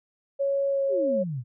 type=tone with pitch glide; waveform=sine; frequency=554.4 to 548 Hz; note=C#5 to C#5; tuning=0 to -20 cents; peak=-22 dBFS; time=0.39-1.24 s; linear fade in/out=20 ms; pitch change=-20 cents; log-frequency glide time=0.69-0.83 s
type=exponential sweep; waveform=sine; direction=down; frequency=443 to 113.2 Hz; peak=-28 dBFS; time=0.88-1.44 s; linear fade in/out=50 ms
effects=none